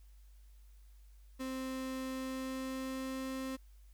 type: tone with pitch glide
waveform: 35% pulse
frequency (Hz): 261.6 to 263.6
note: C4 to C4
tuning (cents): 0 to +13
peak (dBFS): -36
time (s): 1.39-3.57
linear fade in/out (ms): 20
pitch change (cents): +13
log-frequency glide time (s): 2.1-3.28
effects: added 50 Hz sine -55 dBFS peak until 3.93 s + white hiss -73 dBFS RMS until 3.93 s